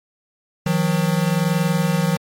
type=tone pair together; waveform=square; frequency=159.01 / 180 Hz; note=D#3 / F#3; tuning=+38 / -47 cents; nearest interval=major second; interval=215 cents; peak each=-20 dBFS; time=0.66-2.17 s; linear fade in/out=5 ms; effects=MP3 64 kbps